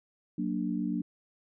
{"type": "chord", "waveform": "sine", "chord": "Gb augmented", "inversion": "none", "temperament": "equal", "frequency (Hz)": [185, 233.1, 293.7], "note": ["Gb3", "Bb3", "D4"], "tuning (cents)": [0, 0, 0], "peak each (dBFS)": -33, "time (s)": [0.38, 1.02], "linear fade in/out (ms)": 5, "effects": []}